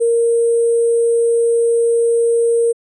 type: tone with sample-and-hold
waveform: sine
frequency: 466.2 Hz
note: A#4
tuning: in tune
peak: -11 dBFS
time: 0-2.73 s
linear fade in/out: 20 ms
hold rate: 8820 Hz
effects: resampled to 32000 Hz